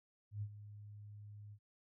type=tone with ADSR envelope; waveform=sine; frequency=103.83 Hz; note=G#2; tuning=in tune; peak=-37 dBFS; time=0.31-1.59 s; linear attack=110 ms; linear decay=63 ms; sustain=-13 dB; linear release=65 ms; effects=none